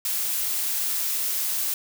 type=noise; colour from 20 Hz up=blue; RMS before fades=-26 dBFS; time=0.05-1.74 s; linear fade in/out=2 ms; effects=none